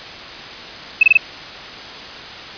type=tone bursts; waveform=sine; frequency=2603 Hz; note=E7; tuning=22 cents flat; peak=-5 dBFS; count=4; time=1.01-1.173 s; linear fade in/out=5 ms; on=22 ms; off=25 ms; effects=white hiss -32 dBFS RMS until 2.57 s + resampled to 11025 Hz